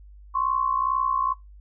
sine tone pair together, 1046.5 / 1108.7 Hz, C6 / C#6, 0 / 0 cents, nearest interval minor second, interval 100 cents, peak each -24 dBFS, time 0.34-1.34 s, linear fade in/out 20 ms, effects noise-tail reverb RT60 0.2 s tail -22 dB re dry + added 50 Hz sine -44 dBFS peak until 1.6 s

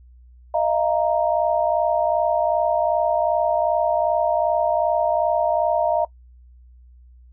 sine chord, Eb suspended second, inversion none, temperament equal with one note detuned, 622.3 / 684.9 / 932.3 Hz, Eb5 / F5 / Bb5, 0 / -34 / 0 cents, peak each -21 / -21 / -24 dBFS, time 0.54-6.05 s, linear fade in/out 5 ms, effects noise-tail reverb RT60 0.1 s tail -20 dB re dry + added 61 Hz sine -45 dBFS peak until 7.32 s

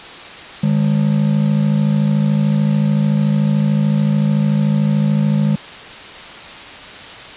triangle ring-modulated tone, 178 Hz, F3, 33 cents sharp, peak -7 dBFS, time 0.63-5.56 s, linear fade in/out 5 ms, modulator 26.8 Hz, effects white hiss -33 dBFS RMS until 7.36 s + resampled to 8000 Hz

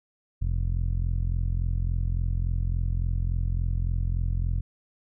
sawtooth tone with low-pass filter, 43.53 Hz, F1, 5 cents flat, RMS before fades -26 dBFS, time 0.41-4.61 s, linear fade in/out 10 ms, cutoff 110 Hz, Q 1.7, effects none

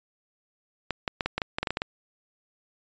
clicks, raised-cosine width 0.3 ms, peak -11 dBFS, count 12, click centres 0.907 / 1.078 / 1.208 / 1.26 / 1.38 / 1.418 / 1.585 / 1.63 / 1.672 / 1.706 / 1.771 / 1.819 s, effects resampled to 16000 Hz

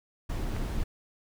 brown noise, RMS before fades -31 dBFS, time 0.29-0.84 s, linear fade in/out 10 ms
click, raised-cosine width 0.5 ms, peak -23 dBFS, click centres 0.565 s
effects none

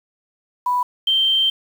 sine tone pair in turn, 987.8 / 3136 Hz, B5 / G7, 0 / 0 cents, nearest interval octave + minor sixth, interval 2000 cents, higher second, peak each -16 / -14 dBFS, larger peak second, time 0.66-0.83 / 1.07-1.5 s, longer second, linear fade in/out 5 ms, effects 7-bit

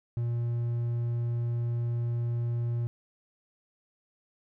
triangle tone, 118.5 Hz, A#2, 29 cents sharp, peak -25 dBFS, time 0.17-2.87 s, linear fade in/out 0 ms, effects none

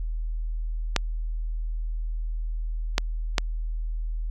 clicks, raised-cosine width 0.2 ms, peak -3 dBFS, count 3, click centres 0.963 / 2.981 / 3.382 s, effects added 40 Hz sine -26 dBFS peak until 4.3 s

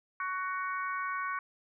harmonic tone, 372.4 Hz, F#4, 11 cents sharp, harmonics 3 / 4 / 5 / 6, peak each -34 / -37 / -44 / -43 dBFS, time 0.2-1.39 s, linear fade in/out 2 ms, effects none

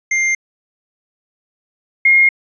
square / sine tone pair in turn, 2100 / 2139 Hz, C7 / C7, +6 / +38 cents, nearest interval unison, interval 32 cents, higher second, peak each -14 / -7 dBFS, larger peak second, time 0.11-0.35 / 2.05-2.29 s, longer neither, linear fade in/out 5 ms, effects resampled to 16000 Hz

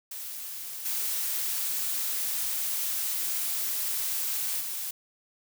blue noise with level steps, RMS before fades -38 / -30 / -34 dBFS, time 0.11-4.91 s, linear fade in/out 5 ms, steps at 0.85 / 4.6 s, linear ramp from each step 10 ms, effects none

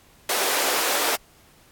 pink high-pass noise, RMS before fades -23 dBFS, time 0.29-1.16 s, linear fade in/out 5 ms, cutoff 390 Hz, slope 24 dB/octave, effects pink hiss -55 dBFS RMS until 1.71 s + AAC 64 kbps

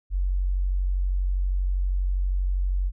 sine tone, 46.25 Hz, F#1, in tune, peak -21 dBFS, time 0.1-2.92 s, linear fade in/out 50 ms, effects none

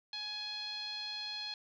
10% pulse tone with low-pass filter, 839 Hz, G#5, 17 cents sharp, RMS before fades -41 dBFS, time 0.13-1.54 s, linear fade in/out 2 ms, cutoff 4000 Hz, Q 8.8, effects none

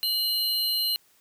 square tone pair together, 2928 / 4141 Hz, F#7 / C8, -19 / -19 cents, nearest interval tritone, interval 600 cents, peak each -31 / -25 dBFS, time 0.03-0.96 s, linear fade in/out 0 ms, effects white hiss -62 dBFS RMS until 1.2 s

